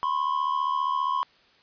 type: tone pair together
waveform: triangle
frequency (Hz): 1004 / 1079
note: B5 / C#6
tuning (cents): +28 / -47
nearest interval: minor second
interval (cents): 125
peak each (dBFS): -25 / -24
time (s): 0.03-1.23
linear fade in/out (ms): 0
effects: white hiss -59 dBFS RMS until 1.62 s + resampled to 11025 Hz